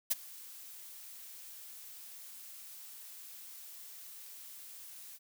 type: noise with ADSR envelope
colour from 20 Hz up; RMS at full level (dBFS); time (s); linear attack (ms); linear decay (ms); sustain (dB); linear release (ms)
blue; -28; 0.1-5.19; 15; 24; -22; 40
effects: none

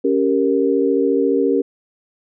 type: chord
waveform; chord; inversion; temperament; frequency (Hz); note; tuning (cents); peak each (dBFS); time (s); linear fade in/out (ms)
sine; G diminished; second; equal; 277.2 / 392 / 466.2; Db4 / G4 / Bb4; 0 / 0 / 0; -18; 0.04-1.62; 10
effects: none

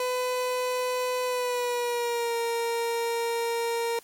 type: tone with pitch glide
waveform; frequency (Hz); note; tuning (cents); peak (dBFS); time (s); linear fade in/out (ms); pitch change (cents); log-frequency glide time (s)
30% pulse; 502 to 465.7; B4 to A#4; +28 to -2; -23; 0-3.99; 2; -130; 1.25-2.36
effects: white hiss -54 dBFS RMS until 4.03 s + MP3 64 kbps

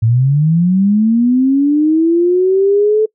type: linear sweep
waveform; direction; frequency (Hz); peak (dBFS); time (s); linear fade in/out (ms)
sine; up; 108.3 to 438.1; -8; 0.02-3.06; 10
effects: noise-tail reverb RT60 0.1 s tail -24 dB re dry

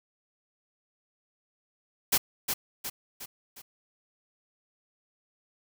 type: noise with echo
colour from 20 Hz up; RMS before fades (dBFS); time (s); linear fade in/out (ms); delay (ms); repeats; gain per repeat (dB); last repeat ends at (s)
white; -23; 2.12-2.18; 10; 360; 4; -6; 3.62
effects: none

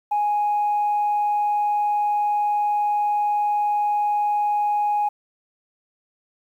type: tone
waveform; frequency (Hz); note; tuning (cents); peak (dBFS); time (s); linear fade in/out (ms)
sine; 830.6; G#5; 0; -17; 0.11-5.09; 10
effects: tanh soft clip ceiling -15 dBFS + 9-bit

